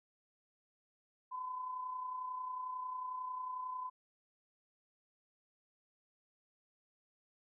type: tone with amplitude modulation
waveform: sine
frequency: 1013 Hz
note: B5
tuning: 44 cents sharp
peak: -37 dBFS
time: 1.31-3.9 s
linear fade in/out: 20 ms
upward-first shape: sine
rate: 31.1 Hz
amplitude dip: 45%
effects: none